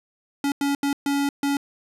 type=tone bursts at uneven times; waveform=square; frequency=281.9 Hz; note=C#4; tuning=29 cents sharp; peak=-21 dBFS; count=5; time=0.44-0.52 / 0.61-0.75 / 0.83-0.93 / 1.06-1.29 / 1.43-1.57 s; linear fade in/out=2 ms; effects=resampled to 32000 Hz